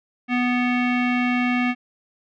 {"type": "tone with low-pass filter", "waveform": "square", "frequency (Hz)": 246.9, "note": "B3", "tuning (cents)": 0, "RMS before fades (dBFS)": -21, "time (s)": [0.28, 1.75], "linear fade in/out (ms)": 50, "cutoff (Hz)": 2400, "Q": 4.6, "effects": []}